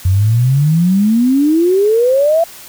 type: exponential sweep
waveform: sine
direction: up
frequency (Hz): 89.6 to 683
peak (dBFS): -8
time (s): 0.05-2.44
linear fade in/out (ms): 5
effects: white hiss -35 dBFS RMS until 2.68 s